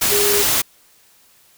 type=tone in noise; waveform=sine; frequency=409.5 Hz; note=G#4; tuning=24 cents flat; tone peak=-18 dBFS; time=0.11-0.43 s; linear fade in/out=10 ms; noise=white; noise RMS=-17 dBFS; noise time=0.01-0.62 s; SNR=-4 dB; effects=white hiss -53 dBFS RMS until 1.57 s